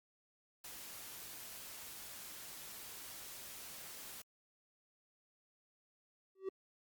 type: noise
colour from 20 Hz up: white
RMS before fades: -50 dBFS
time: 0.64-4.22 s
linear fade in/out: 5 ms
type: tone with exponential growth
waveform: triangle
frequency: 383.1 Hz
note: G4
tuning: 40 cents flat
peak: -32 dBFS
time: 6.35-6.49 s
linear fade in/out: 5 ms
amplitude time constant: 29 ms
effects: Opus 48 kbps